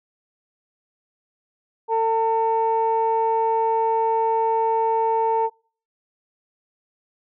sine tone pair together, 450 / 900 Hz, A4 / A5, +39 / +39 cents, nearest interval octave, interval 1200 cents, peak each -20 / -18 dBFS, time 1.88-5.5 s, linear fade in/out 50 ms, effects noise-tail reverb RT60 0.4 s tail -23 dB re dry + tanh soft clip ceiling -12 dBFS

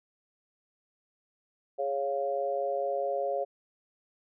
sine chord, Db major, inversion second, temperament equal, 415.3 / 554.4 / 698.5 Hz, Ab4 / Db5 / F5, 0 / 0 / 0 cents, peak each -35 / -30 / -33 dBFS, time 1.78-3.45 s, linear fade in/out 20 ms, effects none

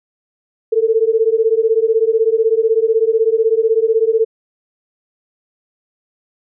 sine beating tone pair, 440 / 456 Hz, A4 / A#4, 0 / -38 cents, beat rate 16 Hz, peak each -14 dBFS, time 0.72-4.25 s, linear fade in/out 10 ms, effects none

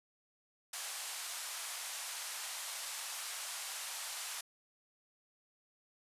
white band-pass noise, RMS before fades -43 dBFS, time 0.73-4.41 s, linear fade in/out 5 ms, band 670 to 11000 Hz, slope 24 dB/octave, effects resampled to 32000 Hz

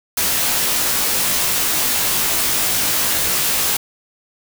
white noise with comb filter, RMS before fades -18 dBFS, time 0.17-3.77 s, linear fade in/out 5 ms, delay 18 ms, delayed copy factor -0.95, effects none

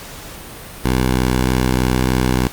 10% pulse tone with vibrato, 63.3 Hz, B1, 43 cents sharp, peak -6 dBFS, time 0.84-2.48 s, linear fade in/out 10 ms, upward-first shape sine, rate 1.8 Hz, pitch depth 8 cents each way, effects pink hiss -34 dBFS RMS until 2.52 s + Opus 48 kbps

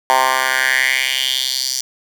10% pulse tone with high-pass filter sweep, 130.81 Hz, C3, in tune, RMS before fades -17 dBFS, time 0.1-1.81 s, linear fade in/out 0 ms, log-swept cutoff 890 to 5500 Hz, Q 3.7, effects none

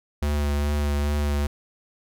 square tone with vibrato, 72.9 Hz, D2, 12 cents flat, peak -22 dBFS, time 0.22-1.47 s, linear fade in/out 5 ms, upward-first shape triangle, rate 2.4 Hz, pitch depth 23 cents each way, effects none

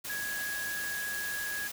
sine tone in noise, 1661.2 Hz, G#6, in tune, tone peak -34 dBFS, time 0.09-1.68 s, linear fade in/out 10 ms, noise white, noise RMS -39 dBFS, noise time 0.04-1.72 s, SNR +2 dB, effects none

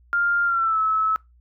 sine tone with pitch glide, 1400 to 1298.7 Hz, F6 to E6, +4 to -26 cents, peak -18 dBFS, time 0.13-1.16 s, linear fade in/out 0 ms, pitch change -130 cents, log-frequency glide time 0.45-0.79 s, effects noise-tail reverb RT60 0.2 s tail -23 dB re dry + added 60 Hz sine -52 dBFS peak until 1.4 s

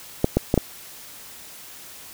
clicks, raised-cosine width 2 ms, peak -3 dBFS, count 4, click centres 0.244 / 0.37 / 0.541 / 0.577 s, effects white hiss -42 dBFS RMS until 2.13 s

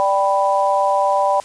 sine chord, G major, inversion second, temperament equal, 587.3 / 784 / 987.8 Hz, D5 / G5 / B5, 0 / 0 / 0 cents, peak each -18 dBFS, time 0-1.4 s, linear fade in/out 0 ms, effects white hiss -41 dBFS RMS until 1.44 s + resampled to 22050 Hz

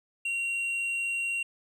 sine tone with hard clipping, 2752 Hz, F7, 26 cents flat, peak -29 dBFS, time 0.25-1.43 s, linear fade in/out 5 ms, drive 4 dB, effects none

